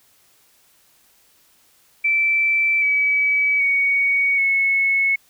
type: tone with pitch steps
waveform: sine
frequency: 2329 / 2284 / 2239 / 2196 Hz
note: D7 / D7 / C#7 / C#7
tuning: -15 / -49 / +17 / -17 cents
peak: -15 dBFS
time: 2.04-5.16 s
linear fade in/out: 10 ms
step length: 780 ms
effects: white hiss -57 dBFS RMS until 5.29 s